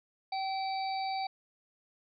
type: harmonic tone with a mistuned harmonic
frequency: 771 Hz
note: G5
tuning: 29 cents flat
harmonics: 1 / 3 / 5 / 6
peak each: -32 / -43 / -47 / -43 dBFS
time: 0.32-1.27 s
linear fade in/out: 5 ms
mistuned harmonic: 6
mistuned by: -16 cents
effects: none